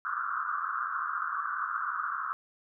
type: band-pass noise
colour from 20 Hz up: pink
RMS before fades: -33 dBFS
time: 0.05-2.33 s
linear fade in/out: 0 ms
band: 1100 to 1500 Hz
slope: 96 dB/octave
effects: none